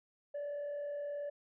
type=tone with frequency modulation; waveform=sine; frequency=579 Hz; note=D5; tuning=25 cents flat; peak=-35 dBFS; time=0.34-1.3 s; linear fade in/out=10 ms; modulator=38.9 Hz; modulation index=0.25; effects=tanh soft clip ceiling -36 dBFS